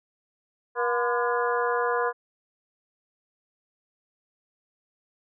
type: harmonic tone with a mistuned harmonic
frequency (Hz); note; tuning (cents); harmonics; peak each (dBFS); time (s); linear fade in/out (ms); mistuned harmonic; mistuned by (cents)
239.9; A#3; +50; 2 / 3 / 4 / 5 / 6 / 7; -26 / -32 / -28 / -33 / -32 / -34; 0.75-2.13; 50; 4; +100
effects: none